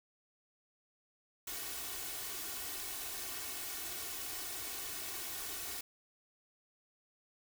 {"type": "noise with comb filter", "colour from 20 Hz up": "white", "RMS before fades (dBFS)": -42, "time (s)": [1.47, 5.81], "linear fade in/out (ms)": 5, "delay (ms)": 2.7, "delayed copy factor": 0.7, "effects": []}